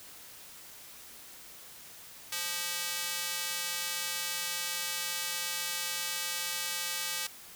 square tone with high-pass filter, 174.61 Hz, F3, in tune, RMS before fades -35 dBFS, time 2.32-7.27 s, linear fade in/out 5 ms, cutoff 2600 Hz, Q 0.52, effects white hiss -50 dBFS RMS until 7.55 s

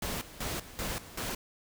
pink noise with tremolo, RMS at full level -35 dBFS, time 0.02-1.35 s, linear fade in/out 5 ms, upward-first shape square, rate 2.6 Hz, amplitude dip 80%, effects none

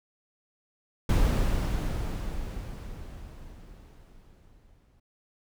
brown noise with exponential decay, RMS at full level -21 dBFS, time 1.09-5 s, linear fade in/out 5 ms, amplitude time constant 850 ms, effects none

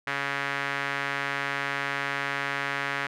sawtooth tone with band-pass filter, 140 Hz, C#3, 18 cents sharp, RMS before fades -30 dBFS, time 0.07-3.07 s, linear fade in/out 5 ms, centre 1800 Hz, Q 2.1, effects none

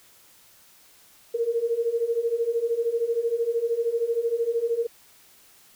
sine beating tone pair, 456.8 / 469.8 Hz, A#4 / A#4, -35 / +13 cents, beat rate 13 Hz, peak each -27 / -24 dBFS, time 1.34-4.87 s, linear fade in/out 10 ms, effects white hiss -55 dBFS RMS until 5.75 s

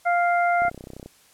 harmonic tone, 698.5 Hz, F5, in tune, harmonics 1 / 2 / 3, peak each -19 / -25 / -29 dBFS, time 0.05-0.7 s, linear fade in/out 20 ms
click train, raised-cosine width 2 ms, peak -25 dBFS, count 15, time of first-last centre 0.62-1.06 s, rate 31.8 Hz
effects white hiss -56 dBFS RMS until 1.33 s + low-pass 12000 Hz 12 dB/octave

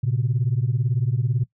sine beating tone pair, 115.3 / 133.3 Hz, A#2 / C3, -19 / +33 cents, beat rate 18 Hz, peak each -21 dBFS, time 0.03-1.44 s, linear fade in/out 10 ms, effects noise-tail reverb RT60 0.1 s tail -18 dB re dry + tanh soft clip ceiling -13 dBFS

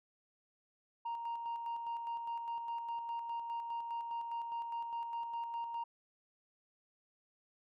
sine tone with tremolo, 932.3 Hz, A#5, in tune, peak -34 dBFS, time 1.05-5.84 s, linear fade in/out 10 ms, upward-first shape square, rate 4.9 Hz, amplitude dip 45%, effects tanh soft clip ceiling -35 dBFS

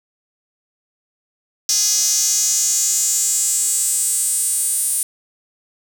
sawtooth tone with high-pass filter sweep, 415.3 Hz, G#4, in tune, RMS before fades -18 dBFS, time 1.69-5.03 s, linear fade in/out 2 ms, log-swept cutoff 5800 to 9500 Hz, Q 5.1, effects none

